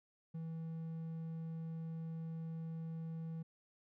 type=tone; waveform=triangle; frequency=162.8 Hz; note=E3; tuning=21 cents flat; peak=-39 dBFS; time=0.34-3.43 s; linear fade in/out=10 ms; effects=none